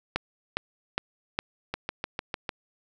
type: two click trains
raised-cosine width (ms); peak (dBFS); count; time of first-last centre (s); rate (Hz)
0.3; -9 / -14; 4 / 6; 0.16-1.39 / 1.74-2.492; 2.44 / 6.65
effects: none